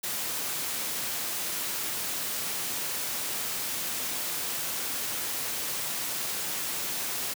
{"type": "noise", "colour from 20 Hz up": "white", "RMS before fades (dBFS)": -32, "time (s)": [0.03, 7.34], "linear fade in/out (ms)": 10, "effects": ["high-pass 100 Hz 12 dB/octave"]}